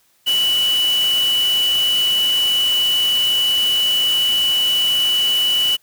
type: tone in noise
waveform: sine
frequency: 2960 Hz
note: F#7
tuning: in tune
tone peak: -14 dBFS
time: 0.26-5.77 s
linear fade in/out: 20 ms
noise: white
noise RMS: -28 dBFS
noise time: 0.26-5.77 s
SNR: +11 dB
effects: white hiss -59 dBFS RMS until 5.82 s